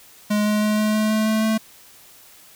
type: tone with pitch steps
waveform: square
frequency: 209.3 / 210.8 / 212.2 / 213.7 / 215.2 / 216.7 / 218.2 / 219.7 Hz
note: G#3 / G#3 / G#3 / G#3 / A3 / A3 / A3 / A3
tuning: +14 / +26 / +38 / +50 / -38 / -26 / -14 / -2 cents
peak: -18 dBFS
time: 0.3-1.58 s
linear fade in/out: 10 ms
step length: 160 ms
effects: white hiss -48 dBFS RMS until 2.55 s